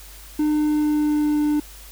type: tone with pitch glide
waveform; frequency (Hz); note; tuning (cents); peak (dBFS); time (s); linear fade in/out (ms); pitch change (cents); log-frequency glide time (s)
triangle; 302.3 to 298; D#4 to D4; -50 to +25; -15; 0.39-1.6; 5; -25; 0.51-1.44
effects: added 50 Hz sine -42 dBFS peak until 1.91 s + white hiss -44 dBFS RMS until 1.91 s